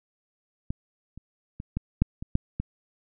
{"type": "clicks", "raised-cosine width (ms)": 5, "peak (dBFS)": [-17, -29, -23, -15, -7, -22, -9, -16], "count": 8, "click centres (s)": [0.705, 1.176, 1.601, 1.77, 2.02, 2.225, 2.354, 2.6], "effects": []}